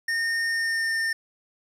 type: tone with pitch glide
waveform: square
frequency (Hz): 1832 to 1811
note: A#6 to A6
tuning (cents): -31 to +49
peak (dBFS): -24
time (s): 0.08-1.13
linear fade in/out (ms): 5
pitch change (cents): -20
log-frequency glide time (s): 0.48-0.93
effects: low-pass 9000 Hz 12 dB/octave + 9-bit

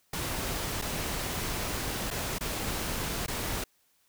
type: noise with dropouts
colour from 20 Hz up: pink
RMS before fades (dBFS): -33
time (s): 0.13-3.64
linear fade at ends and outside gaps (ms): 5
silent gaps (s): 0.816-0.821 / 2.105-2.11 / 2.385-2.408 / 3.264-3.28
effects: white hiss -69 dBFS RMS until 4.08 s

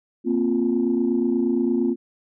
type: chord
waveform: sine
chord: Bb suspended second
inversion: none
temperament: equal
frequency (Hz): 233.1 / 261.6 / 349.2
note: Bb3 / C4 / F4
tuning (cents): 0 / 0 / 0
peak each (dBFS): -22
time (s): 0.24-1.96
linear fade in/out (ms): 50
effects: tanh soft clip ceiling -11 dBFS

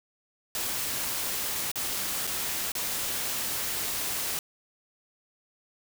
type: noise with dropouts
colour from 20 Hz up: white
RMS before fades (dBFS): -31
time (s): 0.55-4.39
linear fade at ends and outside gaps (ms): 1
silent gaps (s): 1.716-1.757 / 2.269-2.274 / 2.719-2.752
effects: none

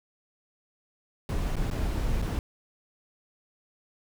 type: noise with dropouts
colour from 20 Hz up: brown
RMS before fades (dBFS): -28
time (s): 1.29-2.39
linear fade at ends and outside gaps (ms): 1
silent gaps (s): 1.557-1.566 / 1.702-1.711 / 2.218-2.223
effects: none

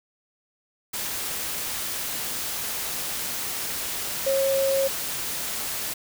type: tone in noise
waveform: sine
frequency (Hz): 543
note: C#5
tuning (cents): -36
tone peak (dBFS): -20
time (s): 4.26-4.88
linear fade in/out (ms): 10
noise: white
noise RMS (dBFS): -30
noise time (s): 0.93-5.94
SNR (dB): +7
effects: none

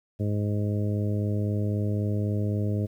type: harmonic tone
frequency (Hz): 103.83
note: G#2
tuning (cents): 0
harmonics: 1 / 2 / 3 / 4 / 5 / 6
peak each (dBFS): -25 / -31 / -35 / -37 / -39 / -41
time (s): 0.19-2.87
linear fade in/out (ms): 20
effects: 10-bit

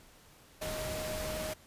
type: tone in noise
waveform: sine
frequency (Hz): 622.3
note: D#5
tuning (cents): 0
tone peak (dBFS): -38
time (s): 0.61-1.54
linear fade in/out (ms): 10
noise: pink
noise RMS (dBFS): -39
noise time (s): 0.61-1.54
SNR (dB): -2
effects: pink hiss -59 dBFS RMS until 1.66 s + resampled to 32000 Hz

